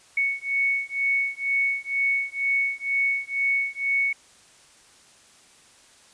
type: beating tone pair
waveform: sine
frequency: 2217 / 2219.1 Hz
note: C#7 / C#7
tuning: 0 / +1 cents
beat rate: 2.1 Hz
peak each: -25 dBFS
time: 0.17-4.13 s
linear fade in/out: 5 ms
effects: white hiss -54 dBFS RMS until 6.13 s + resampled to 22050 Hz